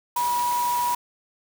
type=tone in noise; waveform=sine; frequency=970 Hz; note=B5; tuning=31 cents flat; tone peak=-21 dBFS; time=0.16-0.95 s; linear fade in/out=5 ms; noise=white; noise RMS=-33 dBFS; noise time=0.16-0.95 s; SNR=+9 dB; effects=none